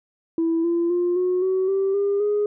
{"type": "tone with pitch steps", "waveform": "sine", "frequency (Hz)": [329.6, 340.6, 352, 363.8, 376, 388.6, 401.6, 415], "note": ["E4", "F4", "F4", "F#4", "F#4", "G4", "G4", "G#4"], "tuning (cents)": [0, -43, 14, -29, 28, -15, 42, -1], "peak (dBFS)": -17, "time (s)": [0.38, 2.46], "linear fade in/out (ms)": 2, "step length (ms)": 260, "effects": ["tanh soft clip ceiling -15 dBFS"]}